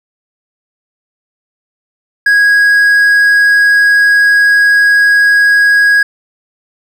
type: tone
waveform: triangle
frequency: 1652 Hz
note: G#6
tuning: 10 cents flat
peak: -3 dBFS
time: 2.26-6.03 s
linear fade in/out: 5 ms
effects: none